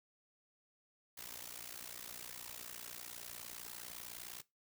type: noise with amplitude modulation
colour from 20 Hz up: white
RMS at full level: -45 dBFS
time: 1.17-4.42 s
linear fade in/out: 10 ms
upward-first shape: sine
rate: 59.8 Hz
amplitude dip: 90%
effects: noise-tail reverb RT60 0.2 s tail -20 dB re dry